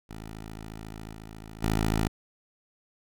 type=tone with level steps; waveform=10% pulse; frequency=54.1 Hz; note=A1; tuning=29 cents flat; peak=-31 / -34 / -16 dBFS; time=0.09-2.08 s; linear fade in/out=10 ms; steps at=1.12 / 1.62 s; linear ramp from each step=20 ms; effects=none